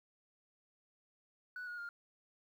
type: tone with pitch steps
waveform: sine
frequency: 1480 / 1442.9 / 1406.7 Hz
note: F#6 / F#6 / F6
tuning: 0 / -44 / +12 cents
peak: -40 dBFS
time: 1.56-1.89 s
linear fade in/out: 2 ms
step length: 110 ms
effects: tanh soft clip ceiling -40 dBFS + 12-bit